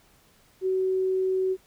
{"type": "tone", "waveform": "sine", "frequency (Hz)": 376.2, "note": "F#4", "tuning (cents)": 29, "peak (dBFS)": -22, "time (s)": [0.61, 1.57], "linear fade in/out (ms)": 50, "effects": ["pink hiss -60 dBFS RMS until 1.66 s"]}